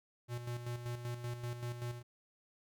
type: tone with tremolo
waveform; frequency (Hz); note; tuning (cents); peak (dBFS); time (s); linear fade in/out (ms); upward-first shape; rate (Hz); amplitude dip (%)
square; 120.5; B2; -42; -38; 0.28-2.03; 50; square; 5.2; 55
effects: none